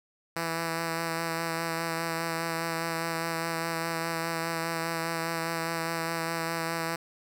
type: tone with vibrato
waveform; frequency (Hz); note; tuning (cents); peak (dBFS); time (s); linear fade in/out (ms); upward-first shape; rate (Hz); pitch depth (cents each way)
5% pulse; 165.2; E3; +4; -18; 0.36-6.96; 5; sine; 4.9; 16
effects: none